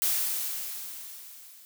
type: noise with level ramp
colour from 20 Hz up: blue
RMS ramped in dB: -25 to -52 dBFS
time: 0.02-1.65 s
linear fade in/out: 0 ms
effects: none